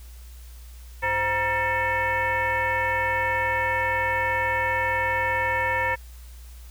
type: tone with frequency modulation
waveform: sine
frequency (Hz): 1364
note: F6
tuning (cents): -41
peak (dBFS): -21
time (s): 1.02-5.96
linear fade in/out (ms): 20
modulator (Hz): 421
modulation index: 2.1
effects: added 60 Hz sine -40 dBFS peak until 6.7 s + white hiss -53 dBFS RMS until 6.7 s